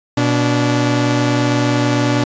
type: tone pair together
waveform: sawtooth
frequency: 121.85 / 290 Hz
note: B2 / D4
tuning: -23 / -22 cents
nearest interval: octave + minor third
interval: 1501 cents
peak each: -12 dBFS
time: 0.17-2.24 s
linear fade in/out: 5 ms
effects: resampled to 16000 Hz